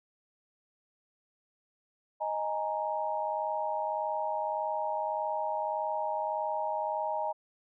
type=chord; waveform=sine; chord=D# suspended fourth; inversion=none; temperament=equal; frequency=622.3 / 830.6 / 932.3 Hz; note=D#5 / G#5 / A#5; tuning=0 / 0 / 0 cents; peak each=-34 dBFS; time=2.2-7.33 s; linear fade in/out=20 ms; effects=none